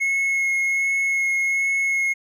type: tone with vibrato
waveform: triangle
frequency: 2173 Hz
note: C#7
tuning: 35 cents flat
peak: -17 dBFS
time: 0-2.14 s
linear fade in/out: 20 ms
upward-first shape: sine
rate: 1.3 Hz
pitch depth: 10 cents each way
effects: none